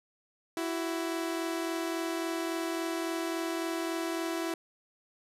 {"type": "tone pair together", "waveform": "sawtooth", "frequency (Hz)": [331.6, 375.2], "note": ["E4", "F#4"], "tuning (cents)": [10, 24], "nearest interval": "major second", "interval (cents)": 214, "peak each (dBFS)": [-28, -34], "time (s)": [0.57, 4.54], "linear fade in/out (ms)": 2, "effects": ["resampled to 32000 Hz"]}